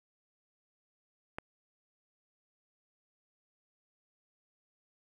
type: click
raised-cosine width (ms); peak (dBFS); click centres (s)
0.5; -22; 1.385
effects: 9-bit